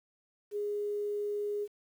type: tone with quantisation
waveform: sine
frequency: 413.2 Hz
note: G#4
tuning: 9 cents flat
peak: -31 dBFS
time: 0.51-1.68 s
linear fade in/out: 50 ms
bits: 10
effects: none